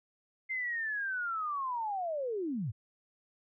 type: linear sweep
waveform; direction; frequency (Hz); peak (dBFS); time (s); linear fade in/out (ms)
sine; down; 2100 to 91.5; -32; 0.49-2.72; 20
effects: none